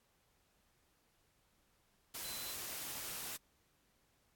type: tone in noise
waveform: sine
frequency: 4037 Hz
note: B7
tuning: 37 cents sharp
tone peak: -48 dBFS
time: 2.24-2.55 s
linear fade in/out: 10 ms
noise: white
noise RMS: -44 dBFS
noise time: 2.14-3.37 s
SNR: -7 dB
effects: pink hiss -75 dBFS RMS until 4.35 s + AAC 64 kbps